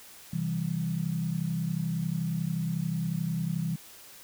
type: chord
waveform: sine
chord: C major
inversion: none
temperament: equal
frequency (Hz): 130.81 / 164.81 / 196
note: C3 / E3 / G3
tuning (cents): 0 / 0 / 0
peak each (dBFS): -35 / -29 / -35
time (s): 0.33-3.76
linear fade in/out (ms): 5
effects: white hiss -50 dBFS RMS until 4.23 s